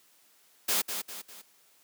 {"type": "noise with echo", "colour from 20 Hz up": "white", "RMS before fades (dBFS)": -27, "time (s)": [0.68, 0.82], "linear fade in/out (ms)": 10, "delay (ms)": 200, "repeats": 3, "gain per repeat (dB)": -7, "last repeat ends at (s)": 1.42, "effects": ["white hiss -63 dBFS RMS until 1.83 s", "high-pass 200 Hz 12 dB/octave"]}